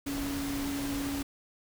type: tone in noise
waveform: sine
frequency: 280.1 Hz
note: C#4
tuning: 18 cents sharp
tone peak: -32 dBFS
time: 0.06-1.23 s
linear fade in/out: 10 ms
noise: pink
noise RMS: -38 dBFS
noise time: 0.06-1.23 s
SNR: +3 dB
effects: none